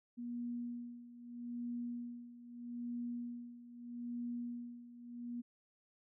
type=tone with tremolo; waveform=sine; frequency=240 Hz; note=B3; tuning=49 cents flat; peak=-38 dBFS; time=0.17-5.42 s; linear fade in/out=20 ms; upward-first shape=sine; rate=0.79 Hz; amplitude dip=80%; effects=none